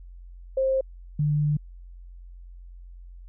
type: tone pair in turn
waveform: sine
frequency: 530 / 148.73 Hz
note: C5 / D3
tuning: +22 / +22 cents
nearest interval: octave + minor seventh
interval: 2200 cents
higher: first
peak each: -20 dBFS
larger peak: neither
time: 0.57-0.81 / 1.19-1.57 s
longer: second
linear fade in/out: 5 ms
effects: added 44 Hz sine -41 dBFS peak until 3.28 s